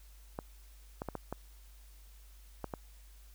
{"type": "clicks", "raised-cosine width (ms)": 1, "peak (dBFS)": -23, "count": 7, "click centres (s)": [0.389, 1.019, 1.087, 1.153, 1.326, 2.643, 2.738], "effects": ["added 50 Hz sine -53 dBFS peak until 3.34 s", "white hiss -64 dBFS RMS until 3.34 s"]}